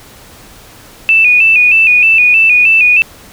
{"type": "tone with vibrato", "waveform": "sine", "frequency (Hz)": 2556, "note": "D#7", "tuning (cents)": 46, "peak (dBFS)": -4, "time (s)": [1.09, 3.02], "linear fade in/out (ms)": 0, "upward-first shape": "square", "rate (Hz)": 3.2, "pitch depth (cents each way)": 63, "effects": ["pink hiss -37 dBFS RMS until 3.32 s"]}